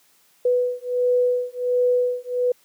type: beating tone pair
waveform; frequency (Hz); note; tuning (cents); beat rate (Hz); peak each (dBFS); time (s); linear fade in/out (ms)
sine; 493.9 / 495.3; B4 / B4; 0 / +5; 1.4; -21; 0.45-2.52; 5
effects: white hiss -59 dBFS RMS until 2.64 s + high-pass 150 Hz 12 dB/octave